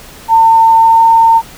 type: tone with pitch glide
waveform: sine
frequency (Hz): 903 to 909.3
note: A5 to A#5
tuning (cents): +45 to -43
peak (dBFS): -3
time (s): 0.28-1.42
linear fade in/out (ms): 50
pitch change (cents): +12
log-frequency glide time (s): 0.79-1.02
effects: pink hiss -34 dBFS RMS until 1.57 s